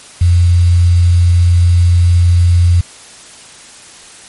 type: tone with quantisation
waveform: sine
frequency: 87.31 Hz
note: F2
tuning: in tune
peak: -5 dBFS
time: 0.21-2.81 s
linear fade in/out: 5 ms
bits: 5
effects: white hiss -36 dBFS RMS until 4.28 s + MP3 48 kbps